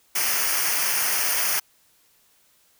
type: noise with comb filter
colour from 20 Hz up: white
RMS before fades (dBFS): -23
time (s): 0.15-1.6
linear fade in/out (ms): 10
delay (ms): 0.26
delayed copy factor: -0.75
effects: white hiss -61 dBFS RMS until 2.79 s

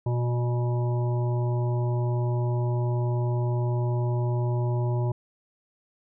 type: harmonic tone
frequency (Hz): 121.3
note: B2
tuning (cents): -31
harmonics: 1 / 3 / 5 / 7 / 8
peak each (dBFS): -23 / -33 / -37 / -40 / -41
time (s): 0.06-5.12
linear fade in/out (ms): 5
effects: none

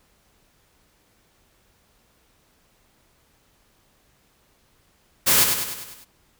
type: noise with echo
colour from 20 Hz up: white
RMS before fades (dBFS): -17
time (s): 5.26-5.45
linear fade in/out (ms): 20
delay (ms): 100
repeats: 6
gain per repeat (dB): -5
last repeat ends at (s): 6.05
effects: pink hiss -62 dBFS RMS until 6.39 s

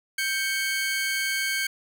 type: tone pair together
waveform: sawtooth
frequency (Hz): 1567.7 / 2217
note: G6 / C#7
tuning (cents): 0 / 0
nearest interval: tritone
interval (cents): 600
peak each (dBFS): -24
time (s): 0.18-1.67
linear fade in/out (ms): 5
effects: none

